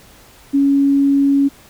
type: tone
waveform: sine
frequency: 278.6 Hz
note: C#4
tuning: 9 cents sharp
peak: -10 dBFS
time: 0.53-1.49 s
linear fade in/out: 20 ms
effects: pink hiss -45 dBFS RMS until 1.69 s